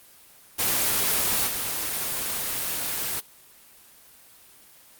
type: noise with level steps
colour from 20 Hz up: white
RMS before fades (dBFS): -23 / -28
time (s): 0.58-3.21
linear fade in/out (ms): 20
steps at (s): 1.46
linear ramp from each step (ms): 20
effects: white hiss -52 dBFS RMS until 4.99 s + Opus 24 kbps